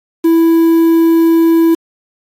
triangle tone with quantisation, 330.1 Hz, E4, 2 cents sharp, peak -4 dBFS, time 0.24-1.75 s, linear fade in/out 10 ms, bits 5, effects AAC 64 kbps

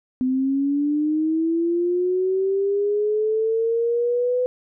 sine linear sweep, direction up, 253.7 to 503 Hz, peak -18 dBFS, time 0.21-4.46 s, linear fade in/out 0 ms, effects none

